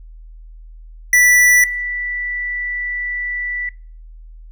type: tone pair in turn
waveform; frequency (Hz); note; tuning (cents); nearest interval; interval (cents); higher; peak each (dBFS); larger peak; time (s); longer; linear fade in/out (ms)
square / sine; 1968 / 1968; B6 / B6; -7 / -7; unison; 0; neither; -9 / -20; first; 1.13-1.64 / 1.64-3.69; second; 2
effects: noise-tail reverb RT60 0.4 s tail -23 dB re dry + added 40 Hz sine -35 dBFS peak until 4.51 s